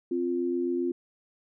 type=tone pair together; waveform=sine; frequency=261.6 / 349.2 Hz; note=C4 / F4; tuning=0 / 0 cents; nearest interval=perfect fourth; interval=500 cents; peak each=-30 / -27 dBFS; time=0.11-0.92 s; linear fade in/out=5 ms; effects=none